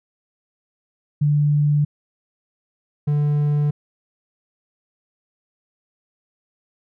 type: tone pair in turn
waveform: sine / triangle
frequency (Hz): 147.1 / 147.1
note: D3 / D3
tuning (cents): +3 / +3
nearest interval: unison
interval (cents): 0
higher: neither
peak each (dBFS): -14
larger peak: neither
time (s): 1.21-1.85 / 3.07-3.71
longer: neither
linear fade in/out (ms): 10
effects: none